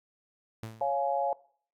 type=tone with exponential decay; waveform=sawtooth; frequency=111.4 Hz; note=A2; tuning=22 cents sharp; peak=-31 dBFS; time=0.63-0.99 s; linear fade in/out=0 ms; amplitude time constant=78 ms
type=chord; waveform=sine; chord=Db major; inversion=none; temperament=equal with one note detuned; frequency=554.4 / 698.5 / 839.3 Hz; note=Db5 / F5 / Ab5; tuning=0 / 0 / +18 cents; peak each=-30 dBFS; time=0.81-1.33 s; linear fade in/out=2 ms
effects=noise-tail reverb RT60 0.5 s tail -20 dB re dry + MP3 96 kbps